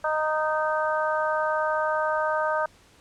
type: harmonic tone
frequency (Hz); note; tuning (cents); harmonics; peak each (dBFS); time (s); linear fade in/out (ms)
309.5; D#4; -9; 2 / 3 / 4 / 5; -26 / -28 / -29 / -30; 0.04-2.66; 5
effects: pink hiss -56 dBFS RMS until 3 s + low-pass 9000 Hz 12 dB/octave

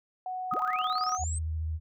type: tone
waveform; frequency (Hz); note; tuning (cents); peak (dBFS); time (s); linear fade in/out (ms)
sine; 740; F#5; 0; -32; 0.26-1.24; 2
type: tone with tremolo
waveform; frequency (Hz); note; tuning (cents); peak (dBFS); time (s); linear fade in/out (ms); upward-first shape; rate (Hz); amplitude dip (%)
sine; 1252; D#6; +10; -26; 0.51-1.17; 5; square; 18; 60
type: linear sweep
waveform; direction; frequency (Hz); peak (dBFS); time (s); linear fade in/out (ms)
sine; up; 74.8 to 8390; -35; 0.52-1.39; 10
type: tone with vibrato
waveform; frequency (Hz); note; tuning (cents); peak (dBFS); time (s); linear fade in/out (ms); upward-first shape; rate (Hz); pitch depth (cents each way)
sine; 79.4; D#2; +36; -29; 1.18-1.8; 50; sine; 14; 26
effects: none

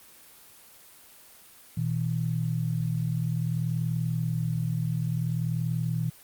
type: tone pair together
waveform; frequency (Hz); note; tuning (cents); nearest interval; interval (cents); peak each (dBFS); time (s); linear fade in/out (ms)
sine; 120.7 / 161.25; B2 / E3; -39 / -38; perfect fourth; 501; -28; 1.77-6.1; 5
effects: white hiss -52 dBFS RMS until 6.23 s + Opus 24 kbps

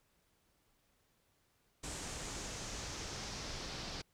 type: noise with low-pass filter sweep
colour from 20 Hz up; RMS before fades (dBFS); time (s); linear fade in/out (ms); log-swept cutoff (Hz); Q
pink; -44; 1.83-4.02; 10; 7900 to 4900; 2.5
effects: pink hiss -75 dBFS RMS until 4.13 s

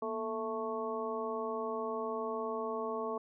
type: harmonic tone with a mistuned harmonic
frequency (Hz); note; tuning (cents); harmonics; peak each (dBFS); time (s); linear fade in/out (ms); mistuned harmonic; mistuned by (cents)
220.9; A3; +7; 1 / 2 / 3 / 4 / 5; -43 / -37 / -41 / -44 / -40; 0.02-3.18; 5; 1; +130
effects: none

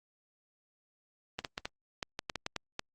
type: clicks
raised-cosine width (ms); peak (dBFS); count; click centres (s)
0.2; -17; 11; 1.39 / 1.448 / 1.579 / 1.655 / 2.028 / 2.191 / 2.298 / 2.357 / 2.464 / 2.563 / 2.794
effects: Opus 32 kbps

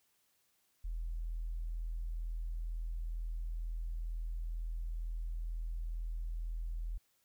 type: tone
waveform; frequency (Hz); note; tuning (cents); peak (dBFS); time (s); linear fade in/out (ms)
sine; 41.07; E1; -6; -35; 0.84-6.98; 10
effects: tanh soft clip ceiling -31 dBFS + white hiss -75 dBFS RMS until 7.24 s

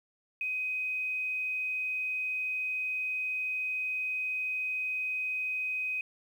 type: tone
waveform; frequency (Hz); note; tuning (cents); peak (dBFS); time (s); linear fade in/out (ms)
sine; 2513; D#7; +17; -30; 0.41-6.01; 2
effects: 10-bit

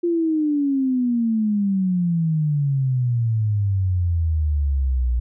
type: exponential sweep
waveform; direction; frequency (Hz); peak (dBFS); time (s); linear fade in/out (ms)
sine; down; 349.2 to 58.9; -17; 0.03-5.2; 10
effects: none

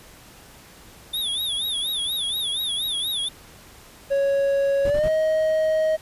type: tone with vibrato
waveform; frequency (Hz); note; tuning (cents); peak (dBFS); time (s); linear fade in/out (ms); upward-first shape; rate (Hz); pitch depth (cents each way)
square; 3544; A7; +12; -24; 1.13-3.29; 10; sine; 4.2; 130
type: tone with pitch glide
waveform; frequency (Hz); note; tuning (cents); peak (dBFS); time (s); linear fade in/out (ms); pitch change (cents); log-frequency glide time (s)
triangle; 554.4 to 629.5; C#5 to D#5; 0 to +20; -16; 4.1-5.97; 20; +220; 4.84-5.08
type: noise bursts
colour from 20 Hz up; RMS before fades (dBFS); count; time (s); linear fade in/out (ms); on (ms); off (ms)
brown; -29; 3; 4.85-5.084; 2; 52; 39
effects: pink hiss -47 dBFS RMS until 6.01 s + resampled to 32000 Hz

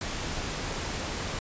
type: noise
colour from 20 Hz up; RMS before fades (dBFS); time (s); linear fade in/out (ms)
pink; -33; 0.01-1.39; 2
effects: resampled to 16000 Hz

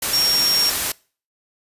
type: tone in noise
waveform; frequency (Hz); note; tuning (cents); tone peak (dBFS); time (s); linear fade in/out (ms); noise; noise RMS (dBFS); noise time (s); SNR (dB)
sine; 5550; F8; -12; -16; 0.13-0.7; 5; white; -22; 0.02-0.92; +3
effects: noise-tail reverb RT60 0.4 s tail -24 dB re dry + resampled to 32000 Hz

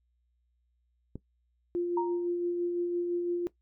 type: click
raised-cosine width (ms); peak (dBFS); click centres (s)
3; -26; 1.156
type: tone with tremolo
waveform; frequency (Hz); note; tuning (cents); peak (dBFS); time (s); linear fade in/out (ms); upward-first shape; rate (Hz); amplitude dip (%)
sine; 349.2; F4; 0; -26; 1.75-3.47; 0; sine; 5.9; 30
type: tone with exponential decay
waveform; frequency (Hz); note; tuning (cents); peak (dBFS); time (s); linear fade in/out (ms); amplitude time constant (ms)
sine; 933; A#5; +1; -26; 1.97-2.28; 5; 67
effects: noise-tail reverb RT60 0.1 s tail -17 dB re dry + added 60 Hz sine -70 dBFS peak until 3.61 s

